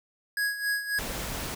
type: tone with tremolo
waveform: square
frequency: 1661.2 Hz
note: G#6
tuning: in tune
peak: -25 dBFS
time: 0.37-0.99 s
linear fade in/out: 2 ms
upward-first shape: sine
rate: 3.7 Hz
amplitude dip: 70%
type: noise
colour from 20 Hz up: pink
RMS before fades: -34 dBFS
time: 0.98-1.55 s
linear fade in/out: 10 ms
effects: none